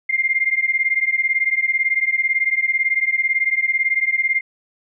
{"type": "beating tone pair", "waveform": "sine", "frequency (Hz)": [2100, 2118], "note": ["C7", "C7"], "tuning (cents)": [6, 21], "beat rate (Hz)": 18, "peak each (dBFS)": -19, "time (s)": [0.09, 4.41], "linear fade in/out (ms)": 10, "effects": []}